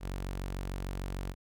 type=tone; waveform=sawtooth; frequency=46.67 Hz; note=F#1; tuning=16 cents sharp; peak=-31 dBFS; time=0-1.35 s; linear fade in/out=50 ms; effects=none